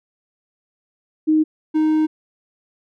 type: tone pair in turn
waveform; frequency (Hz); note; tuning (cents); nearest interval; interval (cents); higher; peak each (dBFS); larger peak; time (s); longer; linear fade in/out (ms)
sine / triangle; 311.1 / 311.1; D#4 / D#4; 0 / 0; unison; 0; neither; -12; neither; 1.27-1.44 / 1.74-2.07; second; 20
effects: none